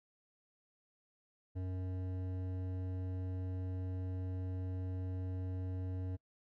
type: tone with hard clipping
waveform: sine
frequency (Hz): 92.5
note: F#2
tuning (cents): 0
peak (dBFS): -39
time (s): 1.55-6.17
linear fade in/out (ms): 20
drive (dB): 12
effects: noise-tail reverb RT60 0.1 s tail -25 dB re dry